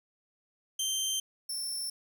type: tone pair in turn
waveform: 20% pulse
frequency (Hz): 3136 / 5378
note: G7 / E8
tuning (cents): 0 / +34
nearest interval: major sixth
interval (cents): 934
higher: second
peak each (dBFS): -24 / -28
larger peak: first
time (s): 0.79-1.2 / 1.49-1.9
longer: neither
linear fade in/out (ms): 5
effects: none